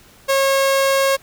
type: tone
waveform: sawtooth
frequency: 544 Hz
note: C#5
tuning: 33 cents flat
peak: -10 dBFS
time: 0.28-1.17 s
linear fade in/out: 20 ms
effects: pink hiss -48 dBFS RMS until 1.22 s